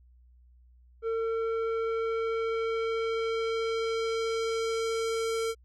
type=tone with low-pass filter sweep; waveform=square; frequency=452.3 Hz; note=A4; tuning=48 cents sharp; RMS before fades=-30 dBFS; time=1.02-5.55 s; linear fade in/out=50 ms; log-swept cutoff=1100 to 10000 Hz; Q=1; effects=added 61 Hz sine -55 dBFS peak until 5.64 s